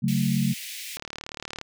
sine chord, F# minor, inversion second, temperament just, 138.75 / 185 / 222 Hz, C#3 / F#3 / A3, +2 / 0 / +16 cents, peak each -25 / -25 / -25 dBFS, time 0.02-0.54 s, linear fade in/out 20 ms
pink high-pass noise, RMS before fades -37 dBFS, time 0.08-0.97 s, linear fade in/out 2 ms, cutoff 2000 Hz, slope 48 dB/octave
click train, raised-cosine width 0.2 ms, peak -17 dBFS, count 25, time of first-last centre 0.97-1.613 s, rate 37.3 Hz
effects none

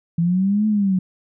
sine linear two-way sweep, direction up then down, 164.81 to 216.9 to 182 Hz, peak -15 dBFS, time 0.18-0.99 s, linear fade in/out 5 ms, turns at 0.67 s, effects none

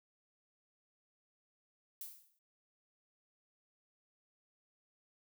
violet noise with exponential decay, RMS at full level -43 dBFS, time 2.01-2.39 s, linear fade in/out 2 ms, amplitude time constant 82 ms, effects none

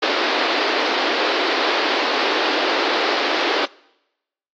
pink band-pass noise, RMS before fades -20 dBFS, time 0.02-3.66 s, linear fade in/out 10 ms, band 300 to 4800 Hz, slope 48 dB/octave, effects noise-tail reverb RT60 0.9 s tail -24 dB re dry + AAC 48 kbps

